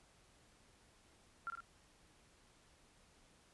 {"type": "tone with echo", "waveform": "sine", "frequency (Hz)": 1376, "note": "F6", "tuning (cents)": -26, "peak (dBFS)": -39, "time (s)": [1.47, 1.5], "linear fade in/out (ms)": 0, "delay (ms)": 52, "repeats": 2, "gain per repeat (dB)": -4, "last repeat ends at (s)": 1.604, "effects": ["pink hiss -68 dBFS RMS until 3.53 s", "resampled to 24000 Hz"]}